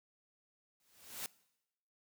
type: noise with exponential growth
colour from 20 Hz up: white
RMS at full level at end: -39 dBFS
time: 0.8-1.26 s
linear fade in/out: 1 ms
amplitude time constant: 100 ms
effects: noise-tail reverb RT60 0.9 s tail -22 dB re dry